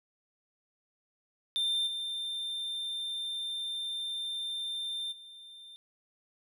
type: tone with level steps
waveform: triangle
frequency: 3588 Hz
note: A7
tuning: 33 cents sharp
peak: -26 / -32 / -46 dBFS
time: 1.56-5.76 s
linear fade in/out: 0 ms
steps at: 1.86 / 5.11 s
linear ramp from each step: 20 ms
effects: none